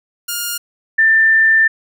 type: tone pair in turn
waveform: 5% pulse / sine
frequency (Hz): 1416 / 1784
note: F6 / A6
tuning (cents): +23 / +23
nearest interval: major third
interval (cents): 400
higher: second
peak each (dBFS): -8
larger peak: neither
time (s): 0.28-0.58 / 0.98-1.68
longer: second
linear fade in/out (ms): 10
effects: none